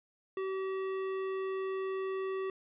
sine tone with hard clipping, 382.3 Hz, G4, 43 cents flat, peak -35 dBFS, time 0.37-2.5 s, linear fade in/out 2 ms, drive 13 dB, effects resampled to 8000 Hz

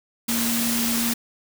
sine tone in noise, 233.1 Hz, A#3, in tune, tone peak -24 dBFS, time 0.28-1.14 s, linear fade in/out 10 ms, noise white, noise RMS -25 dBFS, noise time 0.28-1.14 s, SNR -2 dB, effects none

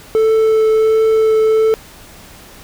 triangle tone with vibrato, 440 Hz, A4, in tune, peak -7 dBFS, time 0.15-1.74 s, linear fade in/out 0 ms, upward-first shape triangle, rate 1.4 Hz, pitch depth 9 cents each way, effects pink hiss -39 dBFS RMS until 2.63 s

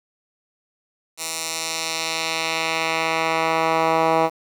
10% pulse tone with band-pass filter sweep, 162.2 Hz, E3, 28 cents flat, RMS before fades -22 dBFS, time 1.17-4.3 s, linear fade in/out 50 ms, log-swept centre 8500 to 830 Hz, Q 0.94, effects 7-bit

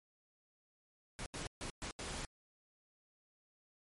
pink noise bursts at uneven times, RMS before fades -43 dBFS, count 5, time 1.19-1.26 / 1.34-1.47 / 1.61-1.7 / 1.82-1.91 / 1.99-2.25 s, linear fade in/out 0 ms, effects MP3 48 kbps

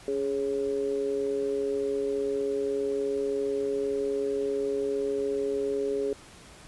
sine tone with amplitude modulation, 415.3 Hz, G#4, in tune, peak -22 dBFS, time 0.08-6.13 s, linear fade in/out 2 ms, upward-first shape sine, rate 134 Hz, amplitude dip 80%, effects pink hiss -50 dBFS RMS until 6.67 s + resampled to 24000 Hz

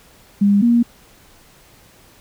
sine tone pair in turn, 201.8 / 236.6 Hz, G#3 / A#3, -49 / +26 cents, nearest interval minor third, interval 275 cents, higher second, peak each -10 dBFS, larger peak neither, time 0.41-0.62 / 0.62-0.83 s, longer neither, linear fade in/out 10 ms, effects pink hiss -49 dBFS RMS until 2.2 s

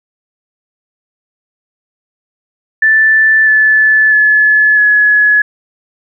sine tone with pitch steps, 1760 / 1737.8 / 1715.8 / 1694.2 Hz, A6 / A6 / A6 / G#6, 0 / -22 / -44 / +34 cents, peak -5 dBFS, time 2.82-5.42 s, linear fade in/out 5 ms, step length 650 ms, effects none

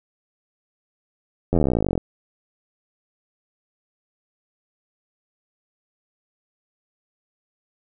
slowing click train, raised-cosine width 2 ms, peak -7 dBFS, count 28, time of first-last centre 1.53-1.978 s, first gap 11 ms, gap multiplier 1.03, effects none

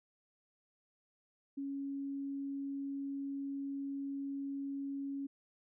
sine tone, 277.2 Hz, C#4, in tune, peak -37 dBFS, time 1.57-5.27 s, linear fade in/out 10 ms, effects none

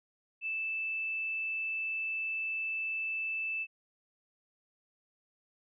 sine tone, 2637 Hz, E7, in tune, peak -32 dBFS, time 0.41-3.67 s, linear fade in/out 50 ms, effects none

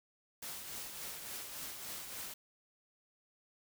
white noise with tremolo, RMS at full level -43 dBFS, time 0.42-2.34 s, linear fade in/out 5 ms, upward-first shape triangle, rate 3.5 Hz, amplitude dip 45%, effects none

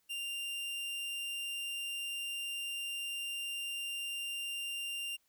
45% pulse tone, 2789 Hz, F7, 3 cents flat, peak -37 dBFS, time 0.09-5.17 s, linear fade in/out 20 ms, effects white hiss -75 dBFS RMS until 5.28 s

